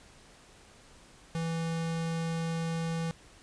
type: tone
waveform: square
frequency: 164.81 Hz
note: E3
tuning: in tune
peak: -31 dBFS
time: 1.35-3.11 s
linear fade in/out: 0 ms
effects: pink hiss -56 dBFS RMS until 3.42 s + resampled to 22050 Hz